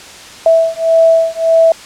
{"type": "beating tone pair", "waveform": "sine", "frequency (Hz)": [655, 656.7], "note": ["E5", "E5"], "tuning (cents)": [-11, -7], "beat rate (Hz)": 1.7, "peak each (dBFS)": -10, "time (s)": [0.46, 1.72], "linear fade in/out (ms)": 2, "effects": ["white hiss -33 dBFS RMS until 1.85 s", "low-pass 7000 Hz 12 dB/octave"]}